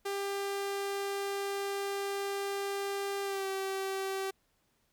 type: tone with pitch glide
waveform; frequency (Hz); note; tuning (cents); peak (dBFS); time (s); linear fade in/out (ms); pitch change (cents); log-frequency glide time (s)
sawtooth; 397.6 to 386.3; G4 to G4; +25 to -25; -29; 0.05-4.31; 10; -50; 3.23-3.47
effects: pink hiss -74 dBFS RMS until 4.92 s